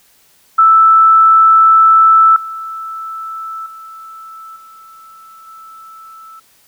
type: tone with level steps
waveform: sine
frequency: 1318.5 Hz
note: E6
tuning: in tune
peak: -4 / -22 / -30 / -36 / -33 dBFS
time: 0.58-6.4 s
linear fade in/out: 10 ms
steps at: 2.36 / 3.66 / 4.56 / 5.47 s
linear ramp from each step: 2 ms
effects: white hiss -51 dBFS RMS until 6.67 s